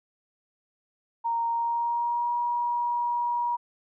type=tone with pitch glide; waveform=sine; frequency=929 to 957.3 Hz; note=A#5 to A#5; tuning=-6 to +46 cents; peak=-24 dBFS; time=1.24-3.57 s; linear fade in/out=20 ms; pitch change=+52 cents; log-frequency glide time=1.48-2.34 s; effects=none